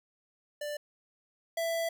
square tone pair in turn, 590 / 664 Hz, D5 / E5, +8 / +12 cents, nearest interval major second, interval 204 cents, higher second, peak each -35 / -30 dBFS, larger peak second, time 0.61-0.77 / 1.57-1.89 s, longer second, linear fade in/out 5 ms, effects none

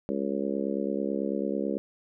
harmonic tone, 69.1 Hz, C#2, 5 cents flat, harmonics 3 / 4 / 5 / 6 / 7 / 8, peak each -32 / -33 / -34 / -35 / -35 / -36 dBFS, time 0.09-1.78 s, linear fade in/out 0 ms, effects none

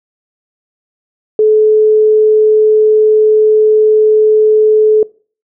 sine tone, 430.6 Hz, A4, 37 cents flat, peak -5 dBFS, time 1.39-5.03 s, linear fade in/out 2 ms, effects noise-tail reverb RT60 0.4 s tail -22 dB re dry

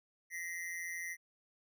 square ring-modulated tone, 1975 Hz, B6, in tune, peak -37 dBFS, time 0.3-1.17 s, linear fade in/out 50 ms, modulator 86.4 Hz, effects none

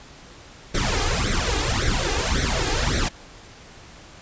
pink noise with flanger, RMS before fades -22 dBFS, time 0.74-3.09 s, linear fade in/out 10 ms, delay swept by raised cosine 0.5 to 2.5 ms, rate 1.8 Hz, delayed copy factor +0.85, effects pink hiss -45 dBFS RMS until 4.21 s + resampled to 16000 Hz

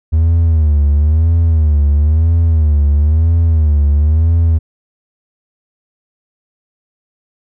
triangle tone with vibrato, 77.78 Hz, D#2, in tune, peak -5 dBFS, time 0.12-4.59 s, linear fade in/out 20 ms, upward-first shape sine, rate 1 Hz, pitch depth 130 cents each way, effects tanh soft clip ceiling -1 dBFS

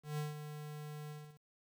square tone with ADSR envelope, 150 Hz, D3, 37 cents sharp, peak -36 dBFS, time 0.03-1.4 s, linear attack 150 ms, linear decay 160 ms, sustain -9 dB, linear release 300 ms, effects 11-bit

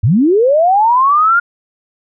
sine linear sweep, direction up, 86.4 to 1429 Hz, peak -7 dBFS, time 0.03-1.4 s, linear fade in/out 10 ms, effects none

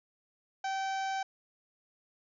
harmonic tone, 773 Hz, G5, 24 cents flat, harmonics 1 / 2 / 3 / 4 / 5 / 6 / 7 / 8 / 9, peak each -32 / -40 / -46 / -49 / -51 / -54 / -52 / -52 / -57 dBFS, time 0.64-1.23 s, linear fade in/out 5 ms, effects none

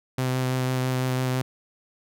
sawtooth tone with vibrato, 128.6 Hz, C3, 30 cents flat, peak -19 dBFS, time 0.18-1.42 s, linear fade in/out 5 ms, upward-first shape sine, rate 6 Hz, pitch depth 12 cents each way, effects none

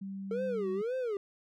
sine tone with pitch glide, 194.8 to 196.61 Hz, G3 to G3, -11 to +5 cents, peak -37 dBFS, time 0.01-0.82 s, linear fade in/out 10 ms, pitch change +16 cents, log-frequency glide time 0.6-0.7 s
triangle tone with vibrato, 440 Hz, A4, in tune, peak -29 dBFS, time 0.31-1.17 s, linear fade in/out 2 ms, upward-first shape sine, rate 1.9 Hz, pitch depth 290 cents each way
effects none

